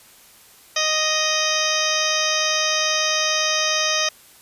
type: harmonic tone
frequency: 622.3 Hz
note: D#5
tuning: in tune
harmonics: 1 / 2 / 3 / 4 / 5 / 6 / 8 / 9 / 10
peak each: -27 / -27 / -27 / -27 / -27 / -27 / -27 / -27 / -27 dBFS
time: 0.76-4.09 s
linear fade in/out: 5 ms
effects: white hiss -49 dBFS RMS until 4.41 s + resampled to 32000 Hz